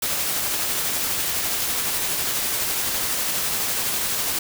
white noise with tremolo, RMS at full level -23 dBFS, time 0.02-4.39 s, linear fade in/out 5 ms, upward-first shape triangle, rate 12 Hz, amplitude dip 25%, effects none

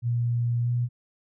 sine tone with pitch glide, 119.2 to 121.21 Hz, A#2 to B2, +39 to -32 cents, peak -22 dBFS, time 0.02-0.89 s, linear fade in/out 50 ms, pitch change +29 cents, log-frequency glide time 0.63-0.69 s, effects none

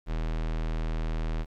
square tone, 40.06 Hz, E1, 49 cents flat, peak -28 dBFS, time 0.06-1.46 s, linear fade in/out 50 ms, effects low-pass 4000 Hz 12 dB/octave + 10-bit

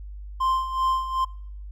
triangle tone with tremolo, 1046.5 Hz, C6, in tune, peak -17 dBFS, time 0.4-1.25 s, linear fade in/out 10 ms, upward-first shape sine, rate 2.6 Hz, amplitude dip 70%, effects noise-tail reverb RT60 0.7 s tail -24 dB re dry + added 50 Hz sine -35 dBFS peak until 1.71 s

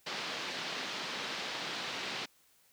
white band-pass noise, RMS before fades -39 dBFS, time 0.06-2.26 s, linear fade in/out 10 ms, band 150 to 4500 Hz, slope 24 dB/octave, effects white hiss -67 dBFS RMS until 2.72 s

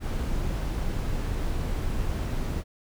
brown noise, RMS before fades -28 dBFS, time 0-2.64 s, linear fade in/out 50 ms, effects none

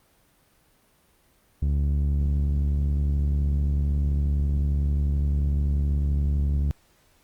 sawtooth tone with low-pass filter, 71.5 Hz, D2, 46 cents flat, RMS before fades -23 dBFS, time 1.62-6.71 s, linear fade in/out 0 ms, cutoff 150 Hz, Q 0.67, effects pink hiss -62 dBFS RMS until 7.23 s + Opus 32 kbps

